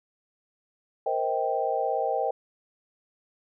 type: chord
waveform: sine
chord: C minor seventh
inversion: third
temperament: equal with one note detuned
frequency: 466.2 / 523.3 / 633.5 / 784 Hz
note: Bb4 / C5 / Eb5 / G5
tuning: 0 / 0 / +31 / 0 cents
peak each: -31 / -30 / -30 / -28 dBFS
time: 1.06-2.31 s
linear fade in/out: 5 ms
effects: none